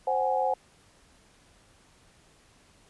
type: tone cluster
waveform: sine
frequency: 525 / 748 / 834 Hz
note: C5 / F#5 / G#5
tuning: +6 / +19 / +7 cents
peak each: -28 dBFS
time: 0.07-0.54 s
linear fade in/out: 5 ms
effects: pink hiss -60 dBFS RMS until 2.89 s + resampled to 24000 Hz